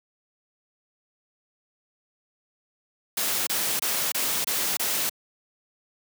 white noise bursts, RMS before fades -26 dBFS, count 6, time 3.17-5.095 s, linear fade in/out 5 ms, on 300 ms, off 25 ms, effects high-pass 150 Hz 12 dB/octave

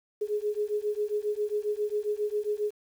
sine beating tone pair, 415.3 / 422.7 Hz, G#4 / G#4, 0 / +31 cents, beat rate 7.4 Hz, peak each -30 dBFS, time 0.21-2.71 s, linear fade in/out 10 ms, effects 9-bit

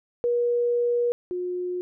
sine tone pair in turn, 479.8 / 359.4 Hz, A#4 / F4, +50 / +50 cents, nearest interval perfect fourth, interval 500 cents, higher first, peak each -20 / -26 dBFS, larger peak first, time 0.24-1.12 / 1.31-1.81 s, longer first, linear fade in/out 0 ms, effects none

